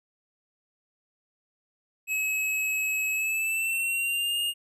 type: tone with pitch glide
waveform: square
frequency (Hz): 2569 to 2834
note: E7 to F7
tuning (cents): -45 to +25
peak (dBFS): -26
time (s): 2.07-4.54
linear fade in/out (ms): 50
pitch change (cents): +170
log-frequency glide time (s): 3.12-4.39
effects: none